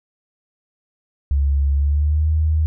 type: tone with pitch glide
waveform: sine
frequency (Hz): 70 to 78.12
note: C#2 to D#2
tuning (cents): +18 to +8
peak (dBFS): -14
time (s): 1.31-2.66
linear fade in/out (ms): 0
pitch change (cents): +190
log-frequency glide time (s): 1.75-2.29
effects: none